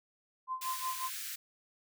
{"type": "tone with tremolo", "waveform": "sine", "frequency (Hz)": 1035, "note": "C6", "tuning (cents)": -19, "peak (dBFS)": -32, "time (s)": [0.47, 1.1], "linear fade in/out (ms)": 50, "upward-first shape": "sine", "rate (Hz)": 5.5, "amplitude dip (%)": 85}
{"type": "high-pass noise", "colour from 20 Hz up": "white", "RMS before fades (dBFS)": -41, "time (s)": [0.61, 1.36], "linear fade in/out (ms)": 10, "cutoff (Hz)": 1400, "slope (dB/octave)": 48}
{"effects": []}